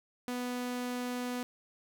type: tone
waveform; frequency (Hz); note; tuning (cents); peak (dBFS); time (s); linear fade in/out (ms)
sawtooth; 247.1; B3; +1; -30; 0.28-1.43; 0
effects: none